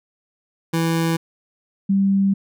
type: tone pair in turn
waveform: 25% pulse / sine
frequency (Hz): 164.81 / 195.99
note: E3 / G3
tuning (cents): 0 / 0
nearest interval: minor third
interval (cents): 300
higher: second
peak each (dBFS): -14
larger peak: neither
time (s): 0.73-1.17 / 1.89-2.34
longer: second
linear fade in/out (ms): 10
effects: none